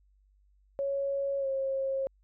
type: tone with pitch glide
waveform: sine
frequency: 554.4 to 538.6 Hz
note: C#5 to C#5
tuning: 0 to -50 cents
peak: -28 dBFS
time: 0.79-2.07 s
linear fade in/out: 0 ms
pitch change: -50 cents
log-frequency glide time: 1.39-1.47 s
effects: added 49 Hz sine -62 dBFS peak until 2.23 s